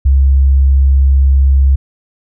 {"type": "tone", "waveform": "sine", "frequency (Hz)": 67.7, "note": "C#2", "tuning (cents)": -40, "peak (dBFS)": -5, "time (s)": [0.05, 1.76], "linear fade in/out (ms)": 10, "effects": []}